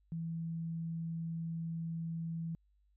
sine tone, 164.81 Hz, E3, in tune, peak -36 dBFS, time 0.12-2.55 s, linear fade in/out 0 ms, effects added 50 Hz sine -68 dBFS peak until 2.96 s

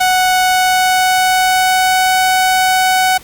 sawtooth tone with pitch glide, 740 to 747.3 Hz, F#5 to F#5, 0 to +17 cents, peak -6 dBFS, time 0-3.18 s, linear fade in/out 10 ms, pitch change +17 cents, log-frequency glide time 0.41-2.15 s, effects pink hiss -38 dBFS RMS until 3.23 s + Opus 48 kbps

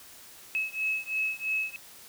sine beating tone pair, 2579 / 2582 Hz, E7 / E7, -39 / -37 cents, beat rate 3 Hz, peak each -31 dBFS, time 0.55-1.76 s, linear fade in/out 0 ms, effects white hiss -50 dBFS RMS until 2.08 s

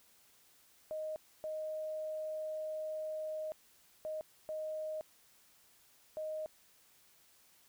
sine tone bursts at uneven times, 622.3 Hz, D#5, in tune, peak -37 dBFS, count 5, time 0.91-1.16 / 1.44-3.52 / 4.05-4.21 / 4.49-5.01 / 6.17-6.46 s, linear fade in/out 0 ms, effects white hiss -66 dBFS RMS until 7.68 s

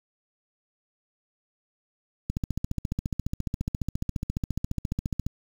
click train, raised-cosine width 5 ms, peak -15 dBFS, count 44, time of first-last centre 2.3-5.266 s, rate 14.5 Hz, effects 7-bit

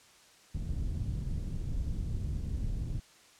pink low-pass noise, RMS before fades -34 dBFS, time 0.54-3 s, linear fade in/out 10 ms, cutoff 130 Hz, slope 12 dB/octave, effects white hiss -59 dBFS RMS until 3.39 s + low-pass 8000 Hz 12 dB/octave

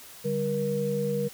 sine tone cluster, 146.1 / 196.5 / 475.1 Hz, D3 / G3 / A#4, -9 / +4 / +33 cents, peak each -32 / -31 / -27 dBFS, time 0.24-1.29 s, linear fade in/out 20 ms, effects white hiss -47 dBFS RMS until 1.33 s

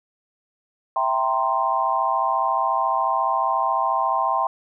sine chord, C dominant seventh, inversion first, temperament equal, 659.3 / 784 / 932.3 / 1046.5 Hz, E5 / G5 / Bb5 / C6, 0 / 0 / 0 / 0 cents, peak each -27 / -24 / -25 / -22 dBFS, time 0.96-4.47 s, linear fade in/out 2 ms, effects none

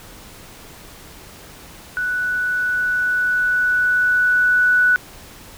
sine tone with level ramp, 1481 Hz, F#6, 1 cent sharp, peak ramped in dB -19 to -11 dBFS, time 1.97-4.96 s, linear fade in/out 0 ms, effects pink hiss -41 dBFS RMS until 5.57 s

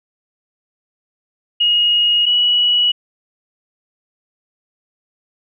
sine tone pair in turn, 2878 / 2930 Hz, F#7 / F#7, -49 / -18 cents, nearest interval unison, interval 31 cents, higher second, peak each -11 dBFS, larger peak neither, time 1.6-2.26 / 2.26-2.92 s, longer neither, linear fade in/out 10 ms, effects none

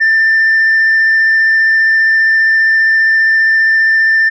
sine tone with vibrato, 1785 Hz, A6, 24 cents sharp, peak -5 dBFS, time 0-4.3 s, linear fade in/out 20 ms, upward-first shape triangle, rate 15 Hz, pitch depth 11 cents each way, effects tanh soft clip ceiling -5 dBFS

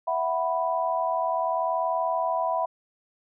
sine chord, E suspended second, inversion none, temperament equal, 659.3 / 740 / 987.8 Hz, E5 / F#5 / B5, 0 / 0 / 0 cents, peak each -27 / -29 / -27 dBFS, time 0.07-2.66 s, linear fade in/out 10 ms, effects none

